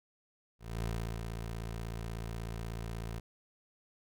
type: tone with ADSR envelope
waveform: 20% pulse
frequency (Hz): 56.4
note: A1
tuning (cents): +44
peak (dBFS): -28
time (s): 0.59-3.2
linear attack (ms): 240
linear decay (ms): 380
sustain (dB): -5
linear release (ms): 8
effects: none